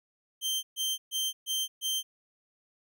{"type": "tone bursts", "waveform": "sawtooth", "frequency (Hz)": 3136, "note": "G7", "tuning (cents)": 0, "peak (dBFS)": -25, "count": 5, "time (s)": [0.41, 2.03], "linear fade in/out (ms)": 50, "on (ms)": 220, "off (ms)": 130, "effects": []}